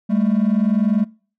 triangle tone pair together, 200.2 / 220.6 Hz, G3 / A3, +37 / +5 cents, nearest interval major second, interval 168 cents, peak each -15 dBFS, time 0.09-1.05 s, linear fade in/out 20 ms, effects noise-tail reverb RT60 0.4 s tail -24 dB re dry + tanh soft clip ceiling -7 dBFS

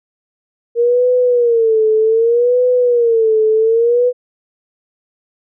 sine tone with vibrato, 466.2 Hz, A#4, in tune, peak -9 dBFS, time 0.75-4.13 s, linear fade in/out 50 ms, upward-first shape sine, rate 0.65 Hz, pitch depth 120 cents each way, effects none

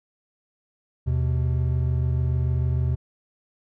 triangle tone pair together, 79.56 / 126.3 Hz, D#2 / B2, +39 / +39 cents, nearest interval minor sixth, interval 800 cents, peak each -21 dBFS, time 1.06-2.96 s, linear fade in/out 20 ms, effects none

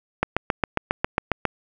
click train, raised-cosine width 0.5 ms, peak -4 dBFS, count 10, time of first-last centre 0.23-1.453 s, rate 7.36 Hz, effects none

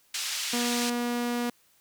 pink band-pass noise, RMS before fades -32 dBFS, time 0.14-0.9 s, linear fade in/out 5 ms, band 2800 to 7900 Hz, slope 12 dB/octave
sawtooth tone, 240.6 Hz, B3, 45 cents flat, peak -23 dBFS, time 0.53-1.5 s, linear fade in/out 5 ms
effects white hiss -64 dBFS RMS until 1.8 s

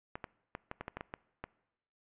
clicks, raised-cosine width 0.5 ms, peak -24 dBFS, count 10, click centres 0.155 / 0.242 / 0.551 / 0.714 / 0.81 / 0.881 / 0.97 / 1.009 / 1.139 / 1.44 s, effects noise-tail reverb RT60 0.9 s tail -22 dB re dry + resampled to 8000 Hz

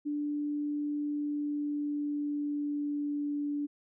sine tone with pitch glide, 293.7 to 290.5 Hz, D4 to D4, 0 to -19 cents, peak -30 dBFS, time 0.05-3.67 s, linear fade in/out 20 ms, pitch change -19 cents, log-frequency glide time 1.03-3.54 s, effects none

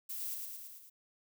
violet noise with echo, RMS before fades -41 dBFS, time 0.09-0.35 s, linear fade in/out 10 ms, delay 110 ms, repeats 5, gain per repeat -3 dB, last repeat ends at 0.9 s, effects none

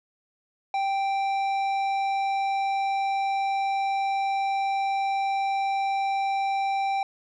sine tone with tanh clipping, 784 Hz, G5, in tune, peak -25 dBFS, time 0.74-7.03 s, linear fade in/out 2 ms, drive 11 dB, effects none

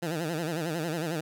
15% pulse tone with vibrato, 162.7 Hz, E3, 22 cents flat, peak -23 dBFS, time 0.02-1.21 s, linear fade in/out 10 ms, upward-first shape sine, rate 11 Hz, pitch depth 130 cents each way, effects none

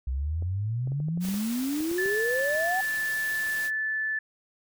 sine exponential sweep, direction up, 62 to 777 Hz, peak -26 dBFS, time 0.07-2.81 s, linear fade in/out 5 ms
clicks, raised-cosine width 2 ms, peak -30 dBFS, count 12, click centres 0.424 / 0.874 / 0.92 / 1.002 / 1.085 / 1.175 / 1.251 / 1.287 / 1.342 / 1.806 / 1.914 / 2.059 s
white noise, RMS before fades -39 dBFS, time 1.2-3.71 s, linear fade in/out 50 ms
sine tone, 1747 Hz, A6, 13 cents flat, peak -26 dBFS, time 1.98-4.19 s, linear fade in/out 5 ms
effects none

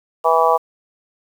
harmonic tone, 163.7 Hz, E3, 12 cents flat, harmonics 3 / 4 / 5 / 6 / 7, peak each -18 / -18 / -18 / -18 / -18 dBFS, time 0.24-0.58 s, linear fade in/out 20 ms, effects 7-bit

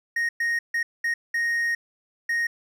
triangle tone bursts at uneven times, 1864.7 Hz, A#6, in tune, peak -20 dBFS, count 6, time 0.16-0.29 / 0.4-0.59 / 0.74-0.83 / 1.04-1.14 / 1.34-1.75 / 2.29-2.47 s, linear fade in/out 5 ms, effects none

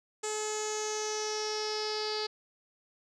sawtooth tone with low-pass filter sweep, 427.8 Hz, A4, 49 cents flat, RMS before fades -34 dBFS, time 0.23-2.27 s, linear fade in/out 10 ms, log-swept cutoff 7500 to 4600 Hz, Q 7.9, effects none

